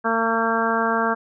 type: harmonic tone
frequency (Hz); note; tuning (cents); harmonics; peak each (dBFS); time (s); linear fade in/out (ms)
227.1; A#3; -45; 1 / 2 / 3 / 4 / 5 / 6 / 7; -26 / -26 / -26 / -26 / -26 / -26 / -26; 0.04-1.15; 20
effects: none